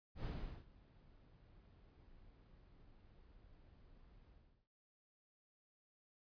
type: noise with ADSR envelope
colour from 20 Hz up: brown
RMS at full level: -41 dBFS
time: 0.15-4.68 s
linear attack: 95 ms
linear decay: 400 ms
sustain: -23 dB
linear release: 410 ms
effects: resampled to 11025 Hz